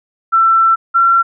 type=tone pair in turn; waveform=sine; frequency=1340 / 1361.1 Hz; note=E6 / F6; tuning=+28 / -45 cents; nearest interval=unison; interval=27 cents; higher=second; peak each=-7 dBFS; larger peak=neither; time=0.32-0.76 / 0.94-1.23 s; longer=first; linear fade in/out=20 ms; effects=none